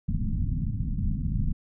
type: low-pass noise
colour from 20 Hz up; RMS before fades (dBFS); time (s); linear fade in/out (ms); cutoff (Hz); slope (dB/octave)
pink; -27; 0.08-1.53; 5; 230; 48
effects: none